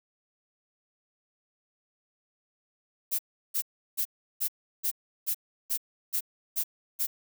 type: noise bursts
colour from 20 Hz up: violet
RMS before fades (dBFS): -28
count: 10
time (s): 3.11-7.07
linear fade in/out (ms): 20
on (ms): 81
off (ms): 350
effects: none